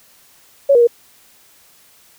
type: tone with pitch steps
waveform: sine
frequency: 557 / 477.9 / 471.8 Hz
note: C#5 / A#4 / A#4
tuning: +8 / +43 / +21 cents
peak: -7 dBFS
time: 0.69-0.873 s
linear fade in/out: 10 ms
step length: 61 ms
effects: white hiss -50 dBFS RMS until 2.18 s